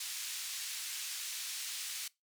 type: band-pass noise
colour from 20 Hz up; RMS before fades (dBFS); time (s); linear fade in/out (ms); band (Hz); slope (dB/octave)
white; -41; 0-2.08; 5; 2300 to 8600; 12
effects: noise-tail reverb RT60 0.2 s tail -22 dB re dry